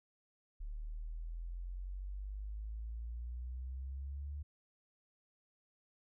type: exponential sweep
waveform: sine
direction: up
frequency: 36.53 to 73.42 Hz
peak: -40 dBFS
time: 0.6-4.43 s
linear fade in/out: 10 ms
effects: none